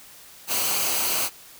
white noise with comb filter, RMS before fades -24 dBFS, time 0.47-1.3 s, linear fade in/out 50 ms, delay 0.56 ms, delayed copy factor -0.5, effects white hiss -47 dBFS RMS until 1.59 s

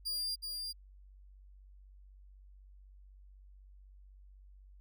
40% pulse tone with echo, 4801 Hz, D8, 37 cents sharp, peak -33 dBFS, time 0.05-0.36 s, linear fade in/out 20 ms, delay 370 ms, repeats 1, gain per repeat -4 dB, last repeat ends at 0.73 s, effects added 48 Hz sine -54 dBFS peak until 4.8 s

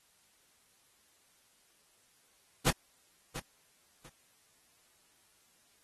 pink noise with echo, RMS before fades -27 dBFS, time 2.66-2.71 s, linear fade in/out 10 ms, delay 690 ms, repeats 2, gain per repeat -13 dB, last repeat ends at 4.09 s, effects white hiss -68 dBFS RMS until 5.83 s + AAC 32 kbps

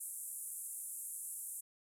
white band-pass noise, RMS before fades -45 dBFS, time 0-1.61 s, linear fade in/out 10 ms, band 8100 to 12000 Hz, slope 48 dB/octave, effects none

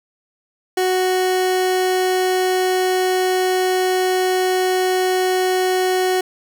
30% pulse tone, 370 Hz, F#4, in tune, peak -13 dBFS, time 0.77-6.21 s, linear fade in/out 5 ms, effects none

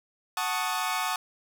sawtooth chord, D# half-diminished seventh, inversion first, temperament equal, 740 / 880 / 1108.7 / 1244.5 Hz, F#5 / A5 / C#6 / D#6, 0 / 0 / 0 / 0 cents, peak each -29 dBFS, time 0.37-1.16 s, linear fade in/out 2 ms, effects none

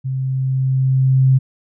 sine tone with level ramp, 131.9 Hz, C3, 14 cents sharp, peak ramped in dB -19 to -8 dBFS, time 0.04-1.39 s, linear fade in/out 20 ms, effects none

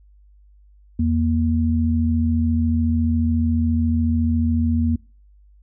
sine tone pair together, 83.31 / 235.8 Hz, E2 / A#3, +19 / +20 cents, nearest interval octave + tritone, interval 1801 cents, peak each -19 dBFS, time 0.99-4.96 s, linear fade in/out 5 ms, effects noise-tail reverb RT60 0.4 s tail -26 dB re dry + added 50 Hz sine -48 dBFS peak until 5.62 s

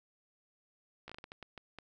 slowing click train, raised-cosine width 0.3 ms, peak -30 dBFS, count 10, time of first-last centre 1.08-1.787 s, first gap 15 ms, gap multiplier 1.39, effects none

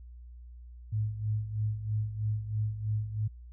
sine tone with tremolo, 107.2 Hz, A2, 45 cents flat, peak -26 dBFS, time 0.92-3.28 s, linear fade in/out 10 ms, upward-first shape sine, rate 3.1 Hz, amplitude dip 70%, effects added 60 Hz sine -45 dBFS peak until 3.52 s

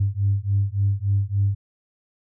sine beating tone pair, 98 / 101.5 Hz, G2 / G#2, 0 / -39 cents, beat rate 3.5 Hz, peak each -21 dBFS, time 0-1.55 s, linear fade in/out 10 ms, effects tanh soft clip ceiling -11 dBFS

